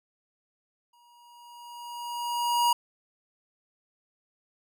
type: tone with exponential growth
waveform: square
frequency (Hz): 955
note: A#5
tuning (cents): +42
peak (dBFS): -20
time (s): 0.93-2.73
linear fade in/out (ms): 5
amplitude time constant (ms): 390
effects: none